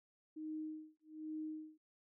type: tone with tremolo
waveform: sine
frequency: 311.1 Hz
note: D#4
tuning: in tune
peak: -40 dBFS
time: 0.36-1.78 s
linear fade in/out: 10 ms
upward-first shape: sine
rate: 1.2 Hz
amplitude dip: 100%
effects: none